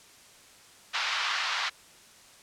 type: band-pass noise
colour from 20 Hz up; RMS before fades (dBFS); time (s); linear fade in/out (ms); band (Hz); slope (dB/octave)
pink; -30; 0.93-1.7; 20; 1000 to 4900; 24
effects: white hiss -54 dBFS RMS until 2.42 s + low-pass 9000 Hz 12 dB/octave